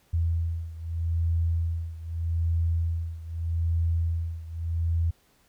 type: beating tone pair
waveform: sine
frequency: 83 / 83.81 Hz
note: E2 / E2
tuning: +12 / +29 cents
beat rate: 0.81 Hz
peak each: -26 / -29 dBFS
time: 0.13-5.11 s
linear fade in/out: 10 ms
effects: pink hiss -64 dBFS RMS until 5.48 s